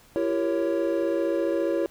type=chord; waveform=triangle; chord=E diminished seventh; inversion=none; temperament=equal with one note detuned; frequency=337.1 / 392 / 466.2 / 554.4 Hz; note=E4 / G4 / Bb4 / Db5; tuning=+39 / 0 / 0 / 0 cents; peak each=-24 / -29 / -29 / -25 dBFS; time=0.16-1.86 s; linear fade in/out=0 ms; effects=pink hiss -55 dBFS RMS until 1.9 s